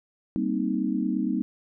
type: chord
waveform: sine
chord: C minor seventh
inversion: second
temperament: equal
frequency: 196 / 233.1 / 261.6 / 311.1 Hz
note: G3 / Bb3 / C4 / Eb4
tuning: 0 / 0 / 0 / 0 cents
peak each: -29 dBFS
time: 0.36-1.42 s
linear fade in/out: 0 ms
effects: none